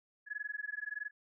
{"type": "tone with amplitude modulation", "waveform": "sine", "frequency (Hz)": 1691, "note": "G#6", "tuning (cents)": 31, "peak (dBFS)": -34, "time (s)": [0.26, 1.11], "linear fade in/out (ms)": 50, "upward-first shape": "sine", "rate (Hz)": 21.4, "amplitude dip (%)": 100, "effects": []}